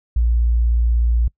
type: tone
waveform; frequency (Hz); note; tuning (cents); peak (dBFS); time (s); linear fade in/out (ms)
sine; 58.27; A#1; 0; -13; 0.16-1.28; 5
effects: noise-tail reverb RT60 0.1 s tail -24 dB re dry